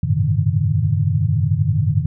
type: tone cluster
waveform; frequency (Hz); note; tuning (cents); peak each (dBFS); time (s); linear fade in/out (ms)
sine; 92.7 / 103.5 / 114.8 / 142.5 / 155.8; F#2 / G#2 / A#2 / C#3 / D#3; +4 / -5 / -26 / +48 / +3; -21; 0.03-2.06; 5
effects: none